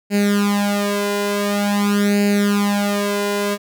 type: tone with flanger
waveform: sawtooth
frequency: 203.6 Hz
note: G#3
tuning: 34 cents flat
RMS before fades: -18 dBFS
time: 0.1-3.58 s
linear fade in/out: 50 ms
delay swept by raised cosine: 0.43 to 2.03 ms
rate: 0.47 Hz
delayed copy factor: +0.9
effects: none